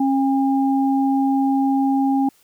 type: tone pair together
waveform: sine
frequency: 271.4 / 808 Hz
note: C#4 / G#5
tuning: -36 / -48 cents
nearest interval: octave + perfect fifth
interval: 1888 cents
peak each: -16 / -22 dBFS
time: 0-2.29 s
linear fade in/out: 5 ms
effects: white hiss -57 dBFS RMS until 2.43 s